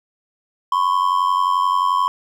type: ring-modulated tone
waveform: triangle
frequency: 1050 Hz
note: C6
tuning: 6 cents sharp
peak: -10 dBFS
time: 0.72-2.08 s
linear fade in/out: 0 ms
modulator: 45.7 Hz
effects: none